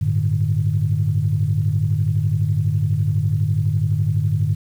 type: chord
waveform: sine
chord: G suspended second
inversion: none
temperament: equal with one note detuned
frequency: 98 / 110 / 149.4 Hz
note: G2 / A2 / D3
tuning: 0 / 0 / +30 cents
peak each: -20 dBFS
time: 0.01-4.55 s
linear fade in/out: 10 ms
effects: tanh soft clip ceiling -7 dBFS + 8-bit